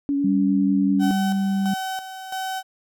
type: tone with vibrato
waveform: sine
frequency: 281.4 Hz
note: C#4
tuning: 26 cents sharp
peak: -19 dBFS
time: 0.09-1.11 s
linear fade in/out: 0 ms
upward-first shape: triangle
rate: 10 Hz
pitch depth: 20 cents each way
type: tone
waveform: sine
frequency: 196 Hz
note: G3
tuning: in tune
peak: -19 dBFS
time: 0.24-1.74 s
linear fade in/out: 5 ms
type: tone with tremolo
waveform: 35% pulse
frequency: 760 Hz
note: F#5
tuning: 46 cents sharp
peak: -24 dBFS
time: 0.99-2.63 s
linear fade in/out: 50 ms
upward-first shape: square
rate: 1.5 Hz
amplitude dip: 60%
effects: none